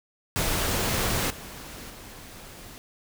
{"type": "noise with level steps", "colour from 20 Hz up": "pink", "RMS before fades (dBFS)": [-26, -41, -44], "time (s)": [0.36, 2.78], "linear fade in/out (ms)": 0, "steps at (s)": [1.3, 1.9], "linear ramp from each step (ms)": 5, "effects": []}